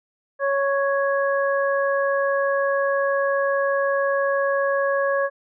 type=harmonic tone; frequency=554.4 Hz; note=C#5; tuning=in tune; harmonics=1 / 2 / 3; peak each=-20 / -26 / -26 dBFS; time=0.39-5.3 s; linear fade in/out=50 ms; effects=none